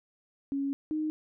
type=tone pair in turn; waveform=sine; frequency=277.2 / 309 Hz; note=C#4 / D#4; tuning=0 / -12 cents; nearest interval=major second; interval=188 cents; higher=second; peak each=-28 dBFS; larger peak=neither; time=0.52-0.73 / 0.91-1.1 s; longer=first; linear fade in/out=0 ms; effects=none